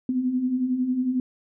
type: beating tone pair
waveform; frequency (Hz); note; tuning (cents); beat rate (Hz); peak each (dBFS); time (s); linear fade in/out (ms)
sine; 244.7 / 255.7; B3 / C4; -16 / -40; 11; -30 / -22; 0.09-1.2; 2
effects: none